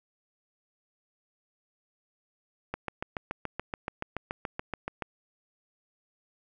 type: click train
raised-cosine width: 0.5 ms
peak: -17 dBFS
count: 17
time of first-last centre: 2.74-5.022 s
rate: 7.01 Hz
effects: none